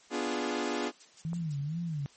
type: chord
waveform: sawtooth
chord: B diminished seventh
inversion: none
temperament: equal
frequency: 246.9 / 293.7 / 349.2 / 415.3 Hz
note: B3 / D4 / F4 / Ab4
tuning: 0 / 0 / 0 / 0 cents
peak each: -32 dBFS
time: 0.1-0.92 s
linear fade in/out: 50 ms
type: noise bursts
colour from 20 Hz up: violet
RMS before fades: -43 dBFS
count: 8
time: 0.33-1.554 s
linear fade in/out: 2 ms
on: 48 ms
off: 120 ms
type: tone with vibrato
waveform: sine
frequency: 155.56 Hz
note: D#3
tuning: in tune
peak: -31 dBFS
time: 1.25-2.06 s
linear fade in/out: 0 ms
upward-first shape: sine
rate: 2.2 Hz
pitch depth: 180 cents each way
type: click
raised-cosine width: 1 ms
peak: -31 dBFS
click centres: 1.332 s
effects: white hiss -59 dBFS RMS until 2.16 s + MP3 32 kbps